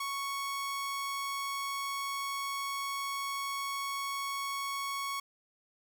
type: tone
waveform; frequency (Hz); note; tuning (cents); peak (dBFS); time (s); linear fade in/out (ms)
sawtooth; 1108.7; C#6; 0; -30; 0-5.2; 5
effects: none